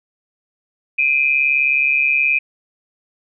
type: tone pair together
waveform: sine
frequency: 2394 / 2533 Hz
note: D7 / D#7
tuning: +33 / +30 cents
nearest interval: minor second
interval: 97 cents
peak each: -16 dBFS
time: 0.98-2.39 s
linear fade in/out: 10 ms
effects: none